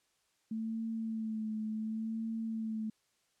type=tone with vibrato; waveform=sine; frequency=220.7 Hz; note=A3; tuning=5 cents sharp; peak=-34 dBFS; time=0.51-2.9 s; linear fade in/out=5 ms; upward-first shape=sine; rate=0.69 Hz; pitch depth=33 cents each way; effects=white hiss -75 dBFS RMS until 3.4 s + low-pass 9000 Hz 12 dB/octave